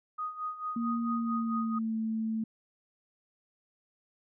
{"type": "tone with tremolo", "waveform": "sine", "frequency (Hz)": 1244.5, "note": "D#6", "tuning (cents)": 0, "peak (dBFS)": -31, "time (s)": [0.18, 1.79], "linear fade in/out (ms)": 10, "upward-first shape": "sine", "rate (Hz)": 4.5, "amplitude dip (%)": 75}
{"type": "tone with pitch glide", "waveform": "sine", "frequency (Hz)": [233.1, 221.7], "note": ["A#3", "A3"], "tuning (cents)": [0, 13], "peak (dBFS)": -29, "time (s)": [0.76, 2.44], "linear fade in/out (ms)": 5, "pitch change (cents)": -87, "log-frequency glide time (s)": [1.08, 1.98]}
{"effects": []}